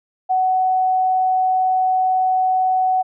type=tone; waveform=sine; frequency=747 Hz; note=F#5; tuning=16 cents sharp; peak=-14 dBFS; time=0.29-3.03 s; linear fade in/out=20 ms; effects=none